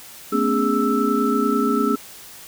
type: tone cluster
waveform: sine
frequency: 221.1 / 252.6 / 281.5 / 412.3 / 1319 Hz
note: A3 / B3 / C#4 / G#4 / E6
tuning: +9 / +39 / +27 / -13 / +1 cents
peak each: -23 dBFS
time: 0.32-1.96 s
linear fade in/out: 10 ms
effects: white hiss -41 dBFS RMS until 2.47 s